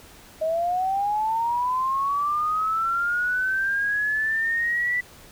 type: linear sweep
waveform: sine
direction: up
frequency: 625 to 1978 Hz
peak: -21 dBFS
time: 0.41-5.01 s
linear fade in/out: 10 ms
effects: pink hiss -48 dBFS RMS until 5.31 s